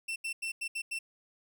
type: tone bursts at uneven times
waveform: 40% pulse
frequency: 2690 Hz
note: E7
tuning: 34 cents sharp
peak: -32 dBFS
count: 6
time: 0.08-0.16 / 0.24-0.33 / 0.42-0.52 / 0.61-0.68 / 0.75-0.82 / 0.91-0.99 s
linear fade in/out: 10 ms
effects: none